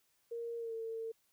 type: tone with pitch glide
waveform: sine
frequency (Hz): 466.6 to 451.2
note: A#4 to A4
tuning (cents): +2 to +44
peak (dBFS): -38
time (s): 0.31-1.12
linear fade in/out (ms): 10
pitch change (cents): -58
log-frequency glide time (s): 0.58-0.74
effects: white hiss -75 dBFS RMS until 1.32 s